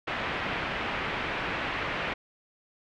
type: low-pass noise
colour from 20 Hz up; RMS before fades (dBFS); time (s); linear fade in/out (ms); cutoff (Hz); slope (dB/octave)
white; -32; 0.07-2.14; 10; 2600; 24
effects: none